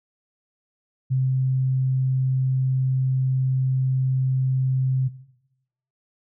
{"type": "tone", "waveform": "sine", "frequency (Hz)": 130.81, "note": "C3", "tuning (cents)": 0, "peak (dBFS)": -18, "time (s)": [1.1, 5.09], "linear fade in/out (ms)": 20, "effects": ["noise-tail reverb RT60 0.9 s tail -18 dB re dry"]}